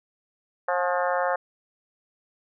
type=harmonic tone with a mistuned harmonic; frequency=178.8 Hz; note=F3; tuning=41 cents sharp; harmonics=3 / 4 / 5 / 6 / 7 / 8 / 9 / 10; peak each=-26 / -28 / -30 / -32 / -33 / -34 / -35 / -36 dBFS; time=0.68-1.36 s; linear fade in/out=5 ms; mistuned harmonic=5; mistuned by=-51 cents; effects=none